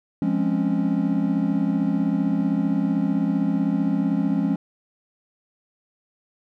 triangle chord, Db major seventh, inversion first, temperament equal, 174.61 / 207.7 / 261.6 / 277.2 Hz, F3 / Ab3 / C4 / Db4, 0 / 0 / 0 / 0 cents, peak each -23 / -22 / -26 / -22 dBFS, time 0.22-4.56 s, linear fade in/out 2 ms, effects none

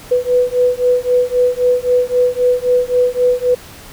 sine beating tone pair, 493.9 / 497.7 Hz, B4 / B4, 0 / +13 cents, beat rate 3.8 Hz, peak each -14 dBFS, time 0.11-3.55 s, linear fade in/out 10 ms, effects pink hiss -37 dBFS RMS until 3.92 s

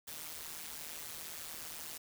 white noise with amplitude modulation, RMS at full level -42 dBFS, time 0.07-1.98 s, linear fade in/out 10 ms, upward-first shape sine, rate 157 Hz, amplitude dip 80%, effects none

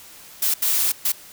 blue noise bursts at uneven times, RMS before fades -20 dBFS, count 3, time 0.42-0.54 / 0.62-0.92 / 1.05-1.12 s, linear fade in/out 5 ms, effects white hiss -44 dBFS RMS until 1.32 s

